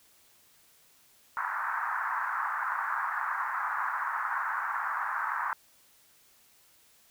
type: band-pass noise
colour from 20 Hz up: pink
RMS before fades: -32 dBFS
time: 1.37-5.53 s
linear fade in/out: 0 ms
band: 910 to 1700 Hz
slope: 48 dB/octave
effects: white hiss -62 dBFS RMS until 7.1 s